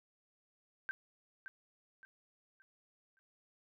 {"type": "tone with echo", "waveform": "sine", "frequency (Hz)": 1562, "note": "G6", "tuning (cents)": -7, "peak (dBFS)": -35, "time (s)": [0.89, 0.91], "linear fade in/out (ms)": 0, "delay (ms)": 570, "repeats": 4, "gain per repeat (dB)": -9, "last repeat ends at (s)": 3.19, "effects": []}